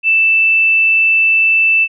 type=tone; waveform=sine; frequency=2649 Hz; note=E7; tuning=8 cents sharp; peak=-8 dBFS; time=0.03-1.88 s; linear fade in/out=50 ms; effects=none